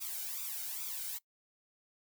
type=noise with flanger; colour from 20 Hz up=blue; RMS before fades=-40 dBFS; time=0-1.19 s; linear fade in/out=20 ms; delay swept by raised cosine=0.82 to 1.35 ms; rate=2.4 Hz; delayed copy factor=+0.95; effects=noise-tail reverb RT60 0.1 s tail -21 dB re dry